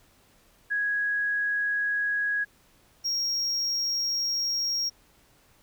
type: tone pair in turn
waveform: sine / triangle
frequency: 1661.2 / 5588 Hz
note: G#6 / F8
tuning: 0 / 0 cents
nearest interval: octave + major sixth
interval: 2100 cents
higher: second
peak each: -24 dBFS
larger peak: neither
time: 0.7-2.45 / 3.04-4.9 s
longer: second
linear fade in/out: 20 ms
effects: pink hiss -61 dBFS RMS until 5.62 s